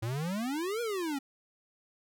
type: exponential two-way sweep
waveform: square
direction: up then down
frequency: 107.7 to 485.8 to 265.6 Hz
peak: -32 dBFS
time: 0.02-1.19 s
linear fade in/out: 10 ms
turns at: 0.81 s
effects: none